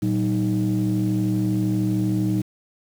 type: tone cluster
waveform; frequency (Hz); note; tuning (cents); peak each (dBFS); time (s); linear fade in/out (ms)
sine; 116.5 / 189.3 / 311.2; A#2 / F#3 / D#4; -1 / +40 / 0; -22; 0.02-2.42; 10
effects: tanh soft clip ceiling -14 dBFS + 7-bit